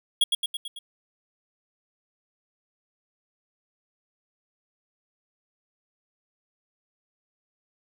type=tone with echo; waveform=square; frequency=3319 Hz; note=G#7; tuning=2 cents flat; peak=-17 dBFS; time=0.21-0.24 s; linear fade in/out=5 ms; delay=110 ms; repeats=5; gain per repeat=-4 dB; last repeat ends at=0.79 s; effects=none